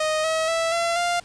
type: tone with pitch steps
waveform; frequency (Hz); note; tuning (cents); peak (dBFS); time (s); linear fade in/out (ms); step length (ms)
sawtooth; 622 / 640.2 / 659 / 678.3 / 698.2; D#5 / D#5 / E5 / E5 / F5; -1 / +49 / -1 / +49 / -1; -17; 0-1.2; 5; 240
effects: pink hiss -50 dBFS RMS until 1.24 s + resampled to 22050 Hz